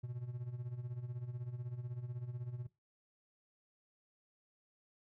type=tone with tremolo; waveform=triangle; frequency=122.3 Hz; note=B2; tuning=16 cents flat; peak=-36 dBFS; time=0.03-2.67 s; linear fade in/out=10 ms; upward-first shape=sine; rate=16 Hz; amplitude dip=75%; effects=noise-tail reverb RT60 0.2 s tail -18 dB re dry